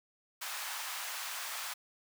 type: high-pass noise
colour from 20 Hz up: pink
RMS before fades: -40 dBFS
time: 0.41-1.74 s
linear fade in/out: 10 ms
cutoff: 870 Hz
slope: 24 dB/octave
effects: none